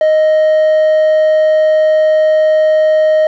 triangle tone with quantisation, 622.3 Hz, D#5, in tune, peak -5 dBFS, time 0.01-3.27 s, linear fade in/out 2 ms, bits 5, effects low-pass 4000 Hz 12 dB/octave

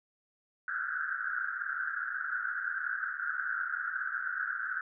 pink band-pass noise, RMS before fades -35 dBFS, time 0.68-4.81 s, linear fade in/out 2 ms, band 1400 to 1600 Hz, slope 96 dB/octave, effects none

